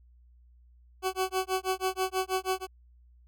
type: tone with tremolo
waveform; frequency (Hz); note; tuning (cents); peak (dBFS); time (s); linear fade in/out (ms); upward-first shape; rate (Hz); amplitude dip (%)
20% pulse; 376.1; F#4; +28; -20; 1.02-2.67; 50; sine; 6.2; 100
effects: added 60 Hz sine -55 dBFS peak until 3.27 s